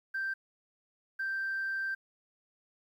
sine tone bursts at uneven times, 1568 Hz, G6, in tune, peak -30 dBFS, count 2, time 0.14-0.34 / 1.19-1.95 s, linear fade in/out 10 ms, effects tanh soft clip ceiling -28 dBFS + 11-bit

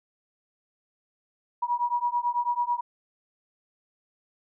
sine beating tone pair, 959 / 968.1 Hz, A#5 / B5, +49 / -35 cents, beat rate 9.1 Hz, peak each -27 dBFS, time 1.62-2.81 s, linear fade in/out 10 ms, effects none

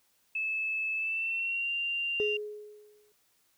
sine tone with pitch glide, 2610 to 2781 Hz, E7 to F7, -18 to -8 cents, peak -29 dBFS, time 0.35-2.37 s, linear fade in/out 5 ms, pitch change +110 cents, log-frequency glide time 0.94-1.71 s
sine tone with exponential decay, 420 Hz, G#4, 19 cents sharp, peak -25 dBFS, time 2.2-3.12 s, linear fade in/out 0 ms, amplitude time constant 200 ms
effects tanh soft clip ceiling -17 dBFS + white hiss -70 dBFS RMS until 3.57 s

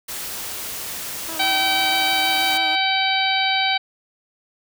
white noise, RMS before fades -30 dBFS, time 0.08-2.58 s, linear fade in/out 10 ms
15% pulse tone with vibrato, 318.8 Hz, D#4, 42 cents sharp, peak -26 dBFS, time 1.28-2.76 s, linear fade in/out 10 ms, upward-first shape sine, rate 6.2 Hz, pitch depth 49 cents each way
harmonic tone, 769 Hz, G5, 33 cents flat, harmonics 1 / 2 / 3 / 4 / 5 / 6, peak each -22 / -27 / -23 / -25 / -24 / -28 dBFS, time 1.39-3.78 s, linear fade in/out 10 ms
effects none

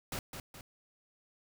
pink noise with echo, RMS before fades -38 dBFS, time 0.12-0.19 s, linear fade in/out 2 ms, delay 210 ms, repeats 2, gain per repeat -6 dB, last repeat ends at 0.61 s, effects none

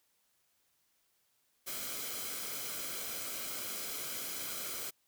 white noise with comb filter, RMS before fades -40 dBFS, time 1.66-4.91 s, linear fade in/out 20 ms, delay 1.1 ms, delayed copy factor -0.55, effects white hiss -75 dBFS RMS until 5.07 s

